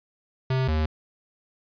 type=tone pair in turn; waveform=square; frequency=130.81 / 77.78 Hz; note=C3 / D#2; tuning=0 / 0 cents; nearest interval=major sixth; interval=900 cents; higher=first; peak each=-22 dBFS; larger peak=neither; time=0.5-0.68 / 0.68-0.86 s; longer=neither; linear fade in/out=5 ms; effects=resampled to 11025 Hz